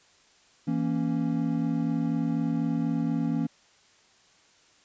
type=chord; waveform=triangle; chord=A# diminished; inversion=second; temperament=equal; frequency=164.81 / 233.1 / 277.2 Hz; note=E3 / A#3 / C#4; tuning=0 / 0 / 0 cents; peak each=-27 dBFS; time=0.67-3.47 s; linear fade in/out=10 ms; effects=white hiss -60 dBFS RMS until 4.84 s + resampled to 16000 Hz